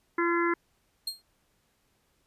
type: harmonic tone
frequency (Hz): 341.7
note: F4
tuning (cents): -38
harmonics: 1 / 3 / 4 / 5 / 6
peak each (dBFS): -26 / -31 / -32 / -33 / -34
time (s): 0.18-0.54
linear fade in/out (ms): 5
type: tone with exponential decay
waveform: 40% pulse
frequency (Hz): 4227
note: C8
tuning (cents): +17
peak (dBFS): -26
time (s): 1.07-1.22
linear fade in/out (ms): 5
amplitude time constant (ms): 32
effects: pink hiss -71 dBFS RMS until 2.26 s + resampled to 32000 Hz